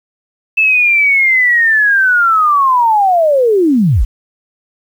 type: linear sweep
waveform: sine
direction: down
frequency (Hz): 2637 to 31.32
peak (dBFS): -7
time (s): 0.57-4.05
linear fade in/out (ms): 10
effects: 7-bit